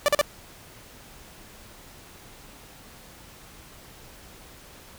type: tone bursts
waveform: sawtooth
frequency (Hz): 585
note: D5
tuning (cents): -7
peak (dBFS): -13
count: 3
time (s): 0.06-0.213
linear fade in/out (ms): 0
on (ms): 23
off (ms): 42
effects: pink hiss -48 dBFS RMS until 4.98 s